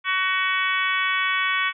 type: harmonic tone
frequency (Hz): 375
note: F#4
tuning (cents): +23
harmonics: 3 / 4 / 5 / 6 / 7 / 8 / 9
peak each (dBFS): -26 / -27 / -27 / -25 / -32 / -34 / -32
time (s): 0.04-1.73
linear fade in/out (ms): 50
effects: none